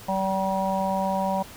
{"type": "harmonic tone", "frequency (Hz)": 192, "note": "G3", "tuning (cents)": -36, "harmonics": [1, 3, 4, 5], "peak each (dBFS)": [-28, -28, -28, -28], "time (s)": [0.08, 1.43], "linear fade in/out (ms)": 10, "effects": ["pink hiss -44 dBFS RMS until 1.56 s"]}